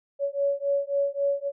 sine beating tone pair, 560 / 563.7 Hz, C#5 / C#5, +18 / +29 cents, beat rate 3.7 Hz, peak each -26 dBFS, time 0.19-1.52 s, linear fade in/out 50 ms, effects none

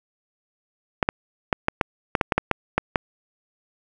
clicks, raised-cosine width 0.5 ms, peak -3 dBFS, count 12, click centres 1.028 / 1.089 / 1.528 / 1.684 / 1.812 / 2.152 / 2.212 / 2.322 / 2.38 / 2.513 / 2.78 / 2.958 s, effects none

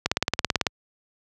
click train, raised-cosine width 0.2 ms, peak -3 dBFS, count 12, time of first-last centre 0.06-0.668 s, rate 18.1 Hz, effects high-pass 60 Hz 12 dB/octave

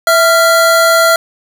square tone pair together, 659.3 / 1384.2 Hz, E5 / F6, 0 / -16 cents, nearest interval octave + minor second, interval 1284 cents, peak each -10 dBFS, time 0.07-1.16 s, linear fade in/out 2 ms, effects none

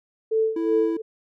sine tone with tremolo, 442.1 Hz, A4, 8 cents sharp, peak -17 dBFS, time 0.31-1.02 s, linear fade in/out 10 ms, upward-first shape sine, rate 2.7 Hz, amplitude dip 85%
triangle tone, 329.6 Hz, E4, in tune, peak -21 dBFS, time 0.56-0.97 s, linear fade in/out 5 ms
effects none

